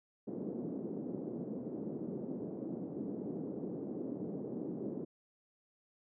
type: band-pass noise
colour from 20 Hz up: white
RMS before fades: -41 dBFS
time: 0.27-5.05 s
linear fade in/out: 10 ms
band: 170 to 390 Hz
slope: 24 dB/octave
effects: none